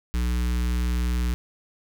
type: tone with notch filter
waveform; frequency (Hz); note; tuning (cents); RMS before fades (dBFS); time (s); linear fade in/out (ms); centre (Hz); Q
square; 60.2; B1; -44; -24; 0.14-1.34; 0; 630; 0.66
effects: none